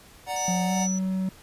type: chord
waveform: square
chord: D augmented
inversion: none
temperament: equal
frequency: 587.3 / 740 / 932.3 Hz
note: D5 / F#5 / A#5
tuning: 0 / 0 / 0 cents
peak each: -36 / -30 / -35 dBFS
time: 0.26-0.88 s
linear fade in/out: 50 ms
type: tone with tremolo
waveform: sine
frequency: 5920 Hz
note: F#8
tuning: in tune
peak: -27 dBFS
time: 0.36-0.99 s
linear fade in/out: 5 ms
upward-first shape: triangle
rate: 2.5 Hz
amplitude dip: 90%
type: tone with pitch glide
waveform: triangle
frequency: 180.8 to 188.37 Hz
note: F#3 to F#3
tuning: -40 to +31 cents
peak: -22 dBFS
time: 0.48-1.29 s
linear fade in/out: 2 ms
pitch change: +71 cents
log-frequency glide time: 0.65-0.73 s
effects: pink hiss -51 dBFS RMS until 1.42 s + resampled to 32000 Hz